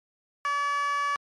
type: tone with high-pass filter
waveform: 15% pulse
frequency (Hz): 572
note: D5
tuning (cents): -46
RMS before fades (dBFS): -27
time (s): 0.45-1.16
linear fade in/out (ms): 0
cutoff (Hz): 1200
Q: 3.9
effects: low-pass 6000 Hz 12 dB/octave + MP3 64 kbps